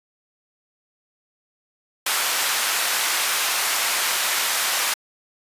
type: high-pass noise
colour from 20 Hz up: pink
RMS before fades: -22 dBFS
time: 2.06-4.94 s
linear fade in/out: 5 ms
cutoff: 1100 Hz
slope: 12 dB/octave
effects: resampled to 32000 Hz